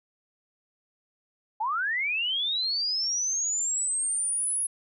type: linear sweep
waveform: sine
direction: up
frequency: 817 to 10580 Hz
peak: -25 dBFS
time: 1.6-4.67 s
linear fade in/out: 10 ms
effects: none